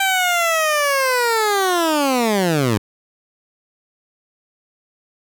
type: linear sweep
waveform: 15% pulse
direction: down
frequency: 784 to 98 Hz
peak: -9 dBFS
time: 0-2.78 s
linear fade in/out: 5 ms
effects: none